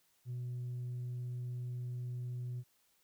triangle tone with tanh clipping, 123.47 Hz, B2, in tune, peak -38 dBFS, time 0.25-2.64 s, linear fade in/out 50 ms, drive 6 dB, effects white hiss -73 dBFS RMS until 3.03 s

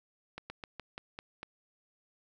slowing click train, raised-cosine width 0.3 ms, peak -25 dBFS, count 7, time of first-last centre 0.38-1.43 s, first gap 120 ms, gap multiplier 1.15, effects none

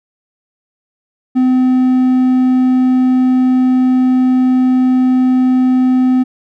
triangle tone, 255.5 Hz, C4, 41 cents flat, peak -6 dBFS, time 1.35-6.24 s, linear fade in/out 20 ms, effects none

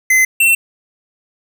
square tone pair in turn, 2050 / 2703 Hz, C7 / E7, -36 / +43 cents, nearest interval perfect fourth, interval 479 cents, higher second, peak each -9 dBFS, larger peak neither, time 0.1-0.25 / 0.4-0.55 s, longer neither, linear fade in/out 5 ms, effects none

